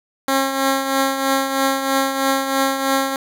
10% pulse tone with tremolo, 270 Hz, C#4, 45 cents flat, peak -6 dBFS, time 0.28-3.16 s, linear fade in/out 2 ms, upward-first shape triangle, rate 3.1 Hz, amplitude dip 60%, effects none

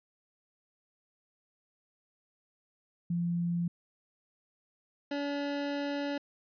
sine / 25% pulse tone pair in turn, 172.2 / 285.5 Hz, F3 / D4, -24 / -49 cents, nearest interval major sixth, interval 875 cents, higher second, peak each -28 dBFS, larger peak neither, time 3.1-3.68 / 5.11-6.18 s, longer second, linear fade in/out 5 ms, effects resampled to 11025 Hz

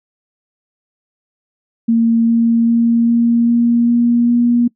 sine tone with pitch steps, 229.5 / 231.1 / 232.7 / 234.3 / 236 / 237.6 / 239.2 Hz, A#3 / A#3 / A#3 / A#3 / A#3 / A#3 / A#3, -27 / -15 / -3 / +9 / +22 / +33 / +45 cents, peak -9 dBFS, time 1.88-4.68 s, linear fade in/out 10 ms, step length 400 ms, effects noise-tail reverb RT60 0.1 s tail -22 dB re dry

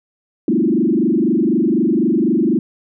sine tone with frequency modulation, 277.2 Hz, C#4, in tune, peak -12 dBFS, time 0.48-2.59 s, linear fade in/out 2 ms, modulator 24 Hz, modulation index 3.2, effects none

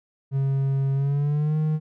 triangle tone with pitch glide, 136.3 to 154.77 Hz, C#3 to D#3, -29 to -9 cents, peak -18 dBFS, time 0.31-1.8 s, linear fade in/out 50 ms, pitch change +220 cents, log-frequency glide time 0.94-1.57 s, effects none

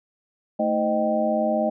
sine tone cluster, 221.3 / 317.4 / 516 / 617 / 777 Hz, A3 / D#4 / C5 / D#5 / G5, +10 / +35 / -24 / -15 / -16 cents, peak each -25 / -31 / -31 / -22 / -28 dBFS, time 0.59-1.7 s, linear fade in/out 10 ms, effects none

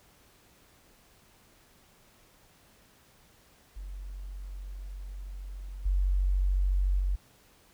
sine tone with level steps, 46.86 Hz, F#1, 23 cents sharp, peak -37 / -23 / -25 dBFS, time 3.76-7.16 s, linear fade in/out 10 ms, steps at 5.85 / 6.99 s, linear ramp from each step 10 ms, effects pink hiss -61 dBFS RMS until 7.73 s

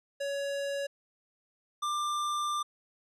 square tone pair in turn, 561 / 1188.7 Hz, C#5 / D6, +21 / +21 cents, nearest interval octave + minor second, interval 1300 cents, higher second, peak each -32 / -30 dBFS, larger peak second, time 0.2-0.87 / 1.82-2.63 s, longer second, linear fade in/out 10 ms, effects low-pass 9000 Hz 12 dB/octave

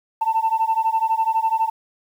sine beating tone pair, 888 / 900 Hz, A5 / A5, +16 / +39 cents, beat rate 12 Hz, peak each -19 dBFS, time 0.21-1.7 s, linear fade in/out 10 ms, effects tanh soft clip ceiling -12 dBFS + 8-bit

